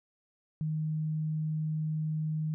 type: tone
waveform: sine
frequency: 155.56 Hz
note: D#3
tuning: in tune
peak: -29 dBFS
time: 0.61-2.54 s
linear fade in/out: 0 ms
effects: none